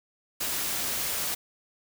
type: noise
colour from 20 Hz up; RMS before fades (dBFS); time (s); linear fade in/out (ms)
white; -30; 0.4-1.35; 10
effects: none